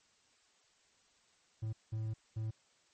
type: tone bursts at uneven times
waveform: triangle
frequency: 110 Hz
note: A2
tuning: in tune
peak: -33 dBFS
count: 3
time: 1.62-1.73 / 1.92-2.14 / 2.36-2.51 s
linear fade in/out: 10 ms
effects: white hiss -70 dBFS RMS until 2.93 s + MP3 32 kbps